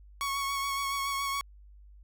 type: tone with vibrato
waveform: sawtooth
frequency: 1108.7 Hz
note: C#6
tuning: in tune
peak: -26 dBFS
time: 0.21-1.41 s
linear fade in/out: 0 ms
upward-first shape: sine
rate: 7.1 Hz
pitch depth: 22 cents each way
effects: added 50 Hz sine -50 dBFS peak until 2.03 s